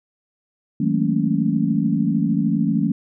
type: tone cluster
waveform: sine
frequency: 160.9 / 188.1 / 215.6 / 228.8 / 278.5 Hz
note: E3 / F#3 / A3 / A#3 / C#4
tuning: -42 / +29 / -35 / -32 / +8 cents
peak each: -23 dBFS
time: 0.8-2.92 s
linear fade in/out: 5 ms
effects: none